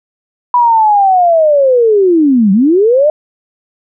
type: linear two-way sweep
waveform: sine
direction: down then up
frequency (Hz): 987.8 to 185 to 622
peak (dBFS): -5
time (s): 0.54-3.1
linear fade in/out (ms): 2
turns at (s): 2.52
effects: none